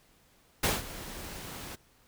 pink noise with ADSR envelope, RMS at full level -25 dBFS, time 0.63-1.76 s, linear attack 8 ms, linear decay 180 ms, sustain -17 dB, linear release 15 ms, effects pink hiss -64 dBFS RMS until 2.07 s

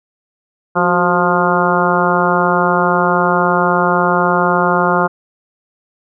harmonic tone with a mistuned harmonic, 176.2 Hz, F3, 16 cents sharp, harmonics 1 / 2 / 3 / 4 / 5 / 6 / 7 / 8, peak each -19 / -19 / -19 / -19 / -19 / -19 / -19 / -19 dBFS, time 0.75-5.08 s, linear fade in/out 20 ms, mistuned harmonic 2, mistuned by +62 cents, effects none

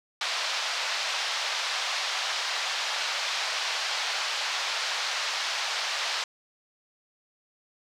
white band-pass noise, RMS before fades -30 dBFS, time 0.21-6.24 s, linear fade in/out 2 ms, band 640 to 5100 Hz, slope 24 dB/octave, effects none

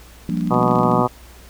sine chord, G minor seventh, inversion third, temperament equal, 174.61 / 196 / 233.1 / 293.7 Hz, F3 / G3 / Bb3 / D4, 0 / 0 / 0 / 0 cents, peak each -22 / -25 / -24 / -28 dBFS, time 0.29-1.02 s, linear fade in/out 2 ms
clicks, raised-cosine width 0.2 ms, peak -23 dBFS, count 12, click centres 0.297 / 0.373 / 0.41 / 0.474 / 0.542 / 0.63 / 0.68 / 0.712 / 0.756 / 0.788 / 0.834 / 0.916 s
harmonic tone, 123.47 Hz, B2, in tune, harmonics 1 / 2 / 3 / 4 / 5 / 6 / 7 / 8 / 9 / 10, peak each -24 / -24 / -24 / -24 / -24 / -24 / -24 / -24 / -24 / -24 dBFS, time 0.5-1.08 s, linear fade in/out 20 ms
effects added 60 Hz sine -43 dBFS peak until 1.49 s + pink hiss -46 dBFS RMS until 1.49 s

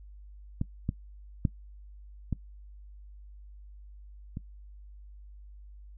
clicks, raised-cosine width 5 ms, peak -16 / -16 / -12 / -17 / -23 dBFS, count 5, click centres 0.614 / 0.891 / 1.452 / 2.327 / 4.371 s, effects noise-tail reverb RT60 0.1 s tail -20 dB re dry + added 50 Hz sine -46 dBFS peak until 5.97 s

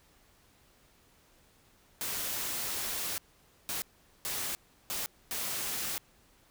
white noise bursts at uneven times, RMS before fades -35 dBFS, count 5, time 2.01-3.18 / 3.69-3.82 / 4.25-4.55 / 4.9-5.06 / 5.31-5.98 s, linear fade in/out 0 ms, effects pink hiss -64 dBFS RMS until 6.5 s

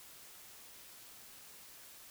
silence, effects white hiss -55 dBFS RMS until 2.1 s

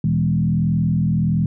sine tone with frequency modulation, 162.5 Hz, E3, 24 cents flat, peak -15 dBFS, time 0.04-1.46 s, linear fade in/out 2 ms, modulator 41.4 Hz, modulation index 1.2, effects none

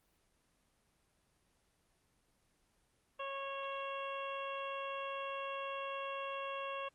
harmonic tone, 549 Hz, C#5, 17 cents flat, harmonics 1 / 2 / 3 / 4 / 5 / 6, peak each -43 / -42 / -52 / -55 / -47 / -53 dBFS, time 3.19-6.89 s, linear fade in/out 10 ms, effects pink hiss -75 dBFS RMS until 6.94 s + Opus 24 kbps

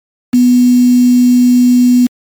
sine tone with quantisation, 246.9 Hz, B3, in tune, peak -4 dBFS, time 0.33-2.07 s, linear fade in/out 10 ms, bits 4, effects MP3 96 kbps

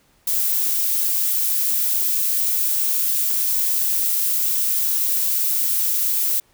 violet noise, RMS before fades -20 dBFS, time 0.27-6.4 s, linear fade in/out 5 ms, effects pink hiss -59 dBFS RMS until 6.53 s

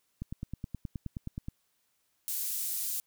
click train, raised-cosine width 5 ms, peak -24 dBFS, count 13, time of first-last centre 0.22-1.484 s, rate 9.49 Hz
pink high-pass noise, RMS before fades -34 dBFS, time 2.28-3 s, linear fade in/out 0 ms, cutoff 9600 Hz, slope 12 dB/octave
effects white hiss -75 dBFS RMS until 3.06 s

